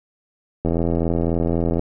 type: click train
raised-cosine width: 2 ms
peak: -8 dBFS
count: 97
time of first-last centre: 0.65-1.794 s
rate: 83.9 Hz
effects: none